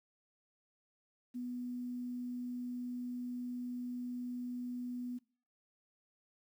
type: tone with quantisation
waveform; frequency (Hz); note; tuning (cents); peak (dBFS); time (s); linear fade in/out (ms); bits
sine; 246.3; B3; -5; -38; 1.34-5.19; 20; 11
effects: noise-tail reverb RT60 0.4 s tail -21 dB re dry